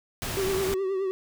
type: noise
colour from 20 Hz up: pink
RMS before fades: -32 dBFS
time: 0.22-0.74 s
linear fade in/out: 0 ms
type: tone with vibrato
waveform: triangle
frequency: 384.1 Hz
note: G4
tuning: 35 cents flat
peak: -23 dBFS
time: 0.37-1.11 s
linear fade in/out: 0 ms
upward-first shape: triangle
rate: 9.5 Hz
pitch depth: 62 cents each way
effects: none